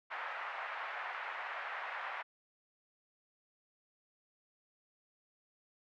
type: band-pass noise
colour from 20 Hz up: white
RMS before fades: -42 dBFS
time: 0.1-2.23 s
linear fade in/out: 20 ms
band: 690 to 2000 Hz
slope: 24 dB/octave
effects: none